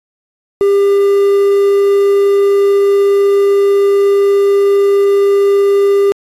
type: tone with quantisation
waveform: triangle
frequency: 399.6 Hz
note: G4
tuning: 33 cents sharp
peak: -5 dBFS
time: 0.61-6.12 s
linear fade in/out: 0 ms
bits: 5
effects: AAC 32 kbps